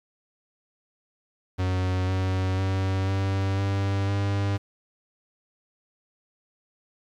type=tone with pitch steps; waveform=45% pulse; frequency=92.5 / 93.95 / 95.43 / 96.93 / 98.45 / 100 Hz; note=F#2 / F#2 / G2 / G2 / G2 / G2; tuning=0 / +27 / -46 / -19 / +8 / +35 cents; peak=-23 dBFS; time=1.58-4.58 s; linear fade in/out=20 ms; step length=500 ms; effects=low-pass 5000 Hz 12 dB/octave + 9-bit